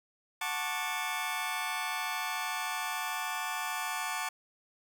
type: chord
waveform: 20% pulse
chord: D major seventh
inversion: first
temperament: just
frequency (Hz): 734.2 / 881 / 1101.2 / 1174.7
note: F#5 / A5 / C#6 / D6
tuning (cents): -14 / +2 / -12 / 0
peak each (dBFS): -34 / -32 / -34 / -34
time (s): 0.41-4.29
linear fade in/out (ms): 5
effects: none